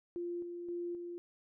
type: tone with tremolo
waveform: sine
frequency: 347.7 Hz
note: F4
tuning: 8 cents flat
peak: -36 dBFS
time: 0.16-1.18 s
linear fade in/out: 0 ms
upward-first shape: square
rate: 1.9 Hz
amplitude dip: 40%
effects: none